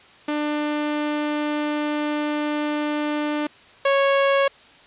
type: tone pair in turn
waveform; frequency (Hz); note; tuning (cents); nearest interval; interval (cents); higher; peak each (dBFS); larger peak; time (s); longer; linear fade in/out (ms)
sawtooth; 298.1 / 552.4; D4 / C#5; +26 / -6; major seventh; 1068; second; -18 / -12; second; 0.28-3.47 / 3.85-4.48; first; 5
effects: white hiss -49 dBFS RMS until 4.86 s + resampled to 8000 Hz